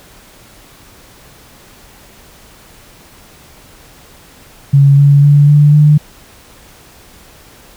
sine tone with pitch steps, 139.8 / 142.16 / 144.56 / 147 / 149.49 Hz, C#3 / C#3 / D3 / D3 / D3, +15 / +44 / -27 / +2 / +31 cents, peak -3 dBFS, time 4.73-5.98 s, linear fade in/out 10 ms, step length 250 ms, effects pink hiss -41 dBFS RMS until 7.76 s

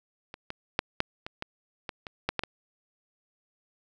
clicks, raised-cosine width 0.3 ms, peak -24 / -19 / -7 / -8 / -20 / -17 / -18 / -22 / -10 / -11 / -16 dBFS, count 11, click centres 0.341 / 0.504 / 0.791 / 1.004 / 1.265 / 1.424 / 1.892 / 2.068 / 2.29 / 2.393 / 2.436 s, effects none

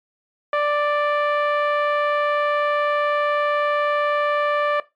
10% pulse tone with low-pass filter, 588 Hz, D5, 2 cents sharp, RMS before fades -20 dBFS, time 0.53-4.8 s, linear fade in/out 2 ms, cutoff 1200 Hz, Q 0.88, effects noise-tail reverb RT60 0.2 s tail -17 dB re dry + MP3 96 kbps

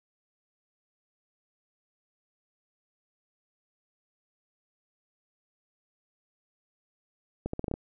accelerating click train, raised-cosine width 2 ms, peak -18 dBFS, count 7, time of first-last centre 7.46-7.739 s, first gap 74 ms, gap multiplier 0.81, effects none

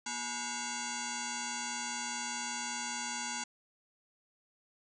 sine tone with frequency modulation, 2794 Hz, F7, in tune, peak -35 dBFS, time 0.06-3.44 s, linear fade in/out 5 ms, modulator 607 Hz, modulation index 7.8, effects none

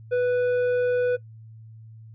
triangle tone with tanh clipping, 493.9 Hz, B4, in tune, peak -21 dBFS, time 0.11-1.17 s, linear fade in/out 20 ms, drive 12 dB, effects noise-tail reverb RT60 0.1 s tail -19 dB re dry + added 111 Hz sine -42 dBFS peak until 2.14 s

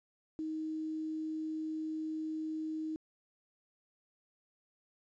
sine tone with quantisation, 314.2 Hz, D#4, 17 cents sharp, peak -35 dBFS, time 0.39-2.96 s, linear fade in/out 0 ms, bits 10, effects resampled to 16000 Hz

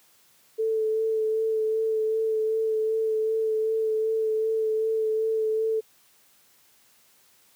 sine tone with vibrato, 440 Hz, A4, in tune, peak -22 dBFS, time 0.58-5.81 s, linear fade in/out 20 ms, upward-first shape sine, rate 2.6 Hz, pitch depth 17 cents each way, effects white hiss -60 dBFS RMS until 7.55 s + high-pass 80 Hz 12 dB/octave

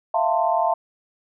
sine chord, F major seventh, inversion third, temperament equal with one note detuned, 659.3 / 698.5 / 892.3 / 1046.5 Hz, E5 / F5 / A5 / C6, 0 / 0 / +24 / 0 cents, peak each -23 / -22 / -22 / -27 dBFS, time 0.14-0.74 s, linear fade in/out 5 ms, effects none

